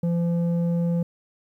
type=tone with low-pass filter; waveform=square; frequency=170.6 Hz; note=F3; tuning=40 cents flat; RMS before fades=-23 dBFS; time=0.03-1.03 s; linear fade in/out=5 ms; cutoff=380 Hz; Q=2.4; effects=10-bit